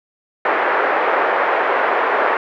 pink band-pass noise, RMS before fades -17 dBFS, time 0.45-2.37 s, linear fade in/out 2 ms, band 450 to 1900 Hz, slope 24 dB/octave, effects none

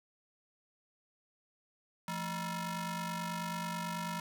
sawtooth ring-modulated tone, 392.4 Hz, G4, 2 cents sharp, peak -29 dBFS, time 2.08-4.2 s, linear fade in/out 2 ms, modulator 564 Hz, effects none

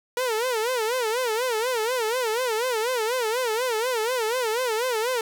sawtooth tone with vibrato, 472.1 Hz, A#4, 22 cents sharp, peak -19 dBFS, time 0.17-5.21 s, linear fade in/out 2 ms, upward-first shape sine, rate 4.1 Hz, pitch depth 160 cents each way, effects none

